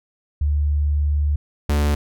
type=tone pair in turn; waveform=sine / 45% pulse; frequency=73.42 / 73.42 Hz; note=D2 / D2; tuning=0 / 0 cents; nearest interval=unison; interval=0 cents; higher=neither; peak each=-16 dBFS; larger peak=neither; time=0.41-1.36 / 1.69-1.95 s; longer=first; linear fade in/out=5 ms; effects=none